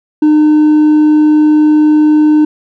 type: tone with hard clipping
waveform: sine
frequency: 304 Hz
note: D#4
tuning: 40 cents flat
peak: -5 dBFS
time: 0.22-2.45 s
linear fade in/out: 5 ms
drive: 2 dB
effects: none